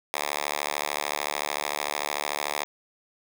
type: tone with high-pass filter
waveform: 5% pulse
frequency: 73.42 Hz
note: D2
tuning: in tune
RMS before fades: -30 dBFS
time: 0.14-2.64 s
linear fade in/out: 0 ms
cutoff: 880 Hz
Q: 0.74
effects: none

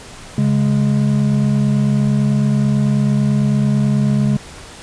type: tone pair together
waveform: triangle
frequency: 138.62 / 207.7 Hz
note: C#3 / G#3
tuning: 0 / 0 cents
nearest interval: perfect fifth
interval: 700 cents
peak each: -13 dBFS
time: 0.38-4.37 s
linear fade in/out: 2 ms
effects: pink hiss -36 dBFS RMS until 4.82 s + resampled to 22050 Hz

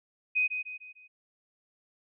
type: tone with echo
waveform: sine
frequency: 2504 Hz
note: D#7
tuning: 10 cents sharp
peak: -23 dBFS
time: 0.35-0.48 s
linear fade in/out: 20 ms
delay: 150 ms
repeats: 4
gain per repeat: -7 dB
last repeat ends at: 1.08 s
effects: none

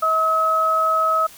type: tone pair together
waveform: sine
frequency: 641 / 1282 Hz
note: E5 / E6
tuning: -49 / -49 cents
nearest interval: octave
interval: 1200 cents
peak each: -23 / -16 dBFS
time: 0.02-1.27 s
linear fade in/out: 10 ms
effects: white hiss -44 dBFS RMS until 1.37 s

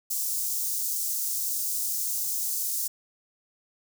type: high-pass noise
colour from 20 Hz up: white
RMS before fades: -29 dBFS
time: 0.1-2.88 s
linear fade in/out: 10 ms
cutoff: 5700 Hz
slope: 24 dB/octave
effects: none

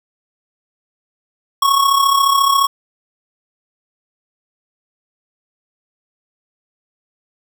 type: tone with amplitude modulation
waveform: square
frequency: 1104 Hz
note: C#6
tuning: 7 cents flat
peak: -9 dBFS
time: 1.62-2.67 s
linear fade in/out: 5 ms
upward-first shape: sine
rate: 34.3 Hz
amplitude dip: 60%
effects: none

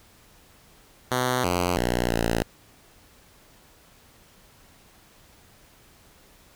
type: tone with pitch steps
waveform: 5% pulse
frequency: 126.2 / 88.8 / 60.1 / 57.1 Hz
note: B2 / F2 / B1 / A#1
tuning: +38 / +29 / -46 / -35 cents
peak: -11 dBFS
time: 1.11-2.43 s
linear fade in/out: 5 ms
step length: 330 ms
effects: pink hiss -55 dBFS RMS until 6.55 s

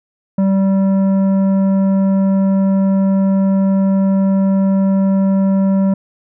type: tone with tanh clipping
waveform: sine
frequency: 193.7 Hz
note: G3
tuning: 20 cents flat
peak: -12 dBFS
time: 0.38-5.94 s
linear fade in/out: 5 ms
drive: 10 dB
effects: none

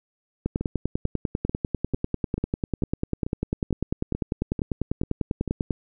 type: two click trains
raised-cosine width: 3 ms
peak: -11 / -15 dBFS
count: 54 / 12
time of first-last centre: 0.46-5.708 / 0.61-5.477 s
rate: 10.1 / 2.26 Hz
effects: none

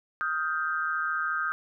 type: tone cluster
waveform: sine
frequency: 1250 / 1404 / 1569 Hz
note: D#6 / F6 / G6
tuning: +8 / +9 / +1 cents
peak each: -30 / -33 / -30 dBFS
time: 0.21-1.52 s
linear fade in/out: 0 ms
effects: none

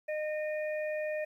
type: harmonic tone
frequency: 612 Hz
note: D#5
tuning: 29 cents flat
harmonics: 1 / 3 / 4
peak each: -32 / -42 / -44 dBFS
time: 0.08-1.25 s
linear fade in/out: 10 ms
effects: 11-bit

